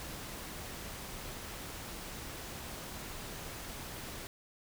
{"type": "noise", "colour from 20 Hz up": "pink", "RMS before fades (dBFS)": -44, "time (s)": [0, 4.27], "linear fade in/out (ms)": 0, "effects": []}